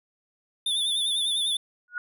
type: tone with vibrato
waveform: square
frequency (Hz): 3520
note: A7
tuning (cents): 0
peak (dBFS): -24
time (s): 0.66-1.57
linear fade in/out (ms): 5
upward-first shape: sine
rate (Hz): 10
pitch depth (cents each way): 63
type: tone with exponential growth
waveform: sine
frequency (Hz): 1451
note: F#6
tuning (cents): -34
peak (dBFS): -24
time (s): 1.88-1.98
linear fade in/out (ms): 1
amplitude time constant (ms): 20
effects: none